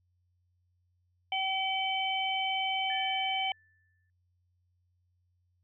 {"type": "harmonic tone", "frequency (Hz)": 766, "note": "G5", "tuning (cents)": -40, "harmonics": [1, 3, 4], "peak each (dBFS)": [-32, -34, -33], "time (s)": [1.32, 3.52], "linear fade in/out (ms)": 2}
{"type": "tone with exponential decay", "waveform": "sine", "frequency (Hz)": 1760, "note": "A6", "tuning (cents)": 0, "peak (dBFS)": -39, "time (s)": [2.9, 4.1], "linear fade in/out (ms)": 1, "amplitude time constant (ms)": 260}
{"effects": ["added 89 Hz sine -70 dBFS peak until 5.63 s"]}